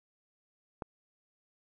click, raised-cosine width 1 ms, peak -23 dBFS, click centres 0.822 s, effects none

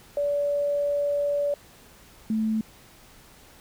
sine tone pair in turn, 576 / 219.4 Hz, D5 / A3, -34 / -5 cents, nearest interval octave + perfect fourth, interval 1671 cents, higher first, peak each -22 dBFS, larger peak neither, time 0.17-1.54 / 2.3-2.61 s, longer first, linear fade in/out 2 ms, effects pink hiss -52 dBFS RMS until 3.6 s

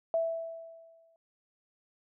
sine tone with exponential decay, 659.3 Hz, E5, in tune, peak -24 dBFS, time 0.14-1.16 s, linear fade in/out 1 ms, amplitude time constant 220 ms, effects none

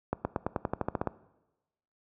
accelerating click train, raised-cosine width 1 ms, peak -14 dBFS, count 12, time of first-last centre 0.13-1.073 s, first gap 120 ms, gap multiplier 0.93, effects noise-tail reverb RT60 1.0 s tail -19 dB re dry + high-pass 60 Hz 12 dB/octave

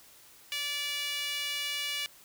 sawtooth tone with high-pass filter, 579 Hz, D5, 25 cents flat, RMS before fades -34 dBFS, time 0.52-2.06 s, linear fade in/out 0 ms, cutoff 2700 Hz, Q 2.8, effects white hiss -56 dBFS RMS until 2.24 s

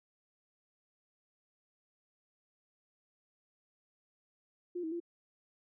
sine tone with pitch steps, 353.1 / 320.3 / 342.6 Hz, F4 / E4 / F4, +19 / -50 / -33 cents, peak -35 dBFS, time 4.75-5.002 s, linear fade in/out 10 ms, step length 84 ms, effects none

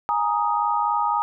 sine chord, Ab suspended second, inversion none, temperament just, 830.6 / 934.4 / 1245.9 Hz, Ab5 / Bb5 / Eb6, 0 / +4 / +2 cents, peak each -24 / -23 / -24 dBFS, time 0.09-1.22 s, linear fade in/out 0 ms, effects none

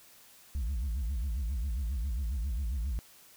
sine tone with vibrato, 61.74 Hz, B1, in tune, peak -27 dBFS, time 0.55-2.99 s, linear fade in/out 0 ms, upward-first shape sine, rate 7.4 Hz, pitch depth 280 cents each way, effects tanh soft clip ceiling -29 dBFS + white hiss -57 dBFS RMS until 3.36 s

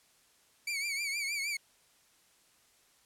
sawtooth tone with vibrato, 2279 Hz, C#7, 47 cents sharp, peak -29 dBFS, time 0.67-1.57 s, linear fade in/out 5 ms, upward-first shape triangle, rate 6.4 Hz, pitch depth 100 cents each way, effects white hiss -66 dBFS RMS until 3.05 s + low-pass 11000 Hz 12 dB/octave

